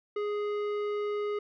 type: tone with tanh clipping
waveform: sine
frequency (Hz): 415.3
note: G#4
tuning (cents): 0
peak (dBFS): -31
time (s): 0.16-1.39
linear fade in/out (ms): 5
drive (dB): 13
effects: none